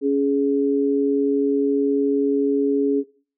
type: tone pair together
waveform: sine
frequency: 279.2 / 418.1 Hz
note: C#4 / G#4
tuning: +13 / +12 cents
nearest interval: perfect fifth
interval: 699 cents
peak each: -19 dBFS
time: 0.01-3.04 s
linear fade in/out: 50 ms
effects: noise-tail reverb RT60 0.4 s tail -18 dB re dry